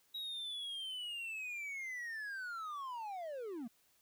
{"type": "linear sweep", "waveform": "triangle", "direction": "down", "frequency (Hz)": [3852, 213.3], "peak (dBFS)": -39, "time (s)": [0.14, 3.68], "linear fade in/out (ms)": 10, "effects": ["white hiss -72 dBFS RMS until 4.01 s"]}